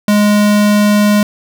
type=tone; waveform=square; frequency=207.7 Hz; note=G#3; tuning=in tune; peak=-8 dBFS; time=0.08-1.23 s; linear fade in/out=2 ms; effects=none

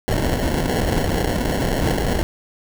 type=noise with sample-and-hold; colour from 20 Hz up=pink; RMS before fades=-20 dBFS; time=0.08-2.23 s; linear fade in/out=0 ms; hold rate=1225 Hz; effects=none

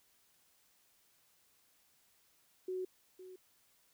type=tone with echo; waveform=sine; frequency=370.6 Hz; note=F#4; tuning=3 cents sharp; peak=-36 dBFS; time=2.68-2.85 s; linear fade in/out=5 ms; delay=510 ms; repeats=1; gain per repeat=-13 dB; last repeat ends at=3.36 s; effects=white hiss -71 dBFS RMS until 3.93 s

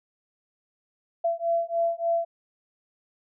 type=beating tone pair; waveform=sine; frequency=673 / 676.4 Hz; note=E5 / E5; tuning=+36 / +44 cents; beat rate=3.4 Hz; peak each=-26 dBFS; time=1.24-2.25 s; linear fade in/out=10 ms; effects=none

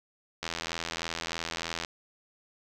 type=click train; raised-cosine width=0.2 ms; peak=-15 dBFS; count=119; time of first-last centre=0.43-1.848 s; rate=83.2 Hz; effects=none

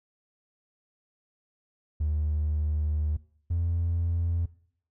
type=tone pair in turn; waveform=triangle; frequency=76 / 84.99 Hz; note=D#2 / F2; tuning=-40 / -47 cents; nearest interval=major second; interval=193 cents; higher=second; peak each=-21 dBFS; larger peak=neither; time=2-3.17 / 3.5-4.46 s; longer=first; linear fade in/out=10 ms; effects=noise-tail reverb RT60 0.6 s tail -22 dB re dry + tanh soft clip ceiling -20 dBFS

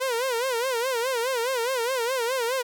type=tone with vibrato; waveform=sawtooth; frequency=493.9 Hz; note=B4; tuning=in tune; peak=-20 dBFS; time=0-2.63 s; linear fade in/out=20 ms; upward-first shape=sine; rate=4.8 Hz; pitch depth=140 cents each way; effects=none

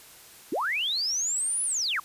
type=linear two-way sweep; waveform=sine; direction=up then down; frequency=233.1 to 10140 to 986 Hz; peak=-25 dBFS; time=0.52-2 s; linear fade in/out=5 ms; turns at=1.63 s; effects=white hiss -50 dBFS RMS until 2.04 s + resampled to 32000 Hz

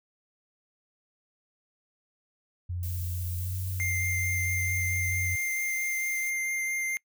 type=tone with pitch glide; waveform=sine; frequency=88.4 to 92.74 Hz; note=F2 to F#2; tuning=+22 to +5 cents; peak=-30 dBFS; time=2.69-5.36 s; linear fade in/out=10 ms; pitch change=+83 cents; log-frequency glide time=3.4-3.51 s
type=noise; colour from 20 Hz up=violet; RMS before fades=-41 dBFS; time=2.83-6.3 s; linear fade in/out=0 ms
type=tone with vibrato; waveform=square; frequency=2100 Hz; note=C7; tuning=6 cents sharp; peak=-29 dBFS; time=3.8-6.97 s; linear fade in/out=0 ms; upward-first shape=triangle; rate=4.5 Hz; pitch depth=10 cents each way
effects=noise-tail reverb RT60 0.1 s tail -25 dB re dry

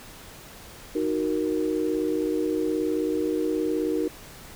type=chord; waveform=sine; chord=D# minor; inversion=none; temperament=equal; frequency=311.1 / 370 / 466.2 Hz; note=D#4 / F#4 / A#4; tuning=0 / 0 / 0 cents; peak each=-26 / -28 / -28 dBFS; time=0.95-4.08 s; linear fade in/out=5 ms; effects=pink hiss -45 dBFS RMS until 4.55 s

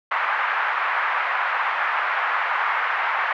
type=band-pass noise; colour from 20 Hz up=pink; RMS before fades=-23 dBFS; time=0.11-3.33 s; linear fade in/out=5 ms; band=910 to 2000 Hz; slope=24 dB/octave; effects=none

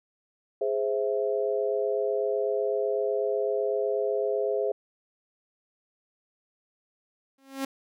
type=chord; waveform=sine; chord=Ab augmented; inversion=none; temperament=equal; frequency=415.3 / 523.3 / 659.3 Hz; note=Ab4 / C5 / E5; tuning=0 / 0 / 0 cents; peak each=-27 / -29 / -31 dBFS; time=0.61-4.72 s; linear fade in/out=5 ms
type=tone with exponential growth; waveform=sawtooth; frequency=270 Hz; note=C#4; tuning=45 cents flat; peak=-22 dBFS; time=7.38-7.65 s; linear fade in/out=5 ms; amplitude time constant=58 ms
effects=none

